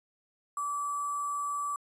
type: tone with sample-and-hold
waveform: sine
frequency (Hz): 1157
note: D6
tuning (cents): -26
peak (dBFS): -30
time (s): 0.57-1.76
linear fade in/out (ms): 2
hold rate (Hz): 8820
effects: resampled to 22050 Hz